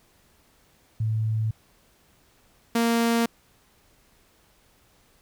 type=tone pair in turn; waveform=sine / sawtooth; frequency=110 / 232.1 Hz; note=A2 / A#3; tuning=0 / -7 cents; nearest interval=octave + minor second; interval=1293 cents; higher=second; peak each=-22 / -16 dBFS; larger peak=second; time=1-1.51 / 2.75-3.26 s; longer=neither; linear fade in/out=5 ms; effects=pink hiss -61 dBFS RMS until 5.21 s